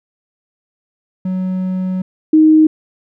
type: tone pair in turn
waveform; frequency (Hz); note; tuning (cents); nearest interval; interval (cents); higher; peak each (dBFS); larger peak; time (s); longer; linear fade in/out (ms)
triangle / sine; 185.7 / 312.3; F#3 / D#4; +7 / +7; major sixth; 900; second; -14 / -5; second; 1.25-2.02 / 2.33-2.67; first; 5
effects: none